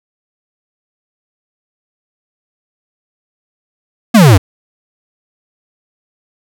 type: exponential sweep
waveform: square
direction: down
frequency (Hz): 246.9 to 85.9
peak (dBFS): -3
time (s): 4.14-4.38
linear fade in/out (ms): 10
effects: none